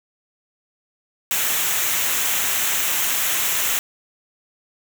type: noise with comb filter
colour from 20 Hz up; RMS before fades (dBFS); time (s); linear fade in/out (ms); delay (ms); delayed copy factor
white; -21; 1.31-3.79; 0; 0.21; -0.55
effects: none